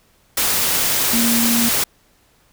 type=tone in noise; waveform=sine; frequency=233.1 Hz; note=A#3; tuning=in tune; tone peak=-17 dBFS; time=1.13-1.69 s; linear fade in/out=5 ms; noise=white; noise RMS=-18 dBFS; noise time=0.37-1.84 s; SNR=-2 dB; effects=pink hiss -57 dBFS RMS until 2.52 s